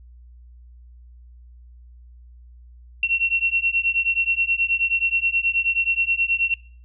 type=beating tone pair; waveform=sine; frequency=2720 / 2729.4 Hz; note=F7 / F7; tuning=-46 / -40 cents; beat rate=9.4 Hz; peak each=-21 dBFS; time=3.03-6.54 s; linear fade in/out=2 ms; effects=noise-tail reverb RT60 0.5 s tail -23 dB re dry + added 60 Hz sine -43 dBFS peak until 6.84 s